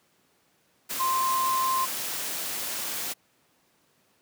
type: tone in noise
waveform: sine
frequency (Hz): 1046.5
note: C6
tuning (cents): 0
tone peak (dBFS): -23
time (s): 0.99-1.86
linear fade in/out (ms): 20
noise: white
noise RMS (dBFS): -32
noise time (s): 0.89-3.14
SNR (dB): +6
effects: pink hiss -66 dBFS RMS until 4.21 s + high-pass 150 Hz 12 dB/octave